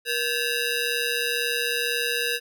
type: ring-modulated tone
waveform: 15% pulse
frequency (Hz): 1094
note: C#6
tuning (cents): -23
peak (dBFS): -14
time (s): 0.05-2.4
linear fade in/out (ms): 50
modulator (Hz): 618
effects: none